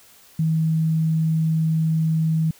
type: tone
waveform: sine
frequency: 160 Hz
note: D#3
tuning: 49 cents sharp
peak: -17 dBFS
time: 0.39-2.51 s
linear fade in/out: 5 ms
effects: white hiss -51 dBFS RMS until 2.59 s